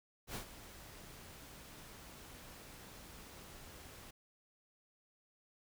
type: noise with ADSR envelope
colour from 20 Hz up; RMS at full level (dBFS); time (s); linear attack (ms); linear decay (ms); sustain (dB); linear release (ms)
pink; -42; 0.27-4.11; 77; 100; -12; 8
effects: none